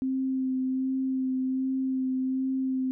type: tone with vibrato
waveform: sine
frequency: 261.6 Hz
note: C4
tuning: in tune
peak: -25 dBFS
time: 0.02-2.91 s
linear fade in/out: 0 ms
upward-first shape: sine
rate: 1.3 Hz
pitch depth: 15 cents each way
effects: none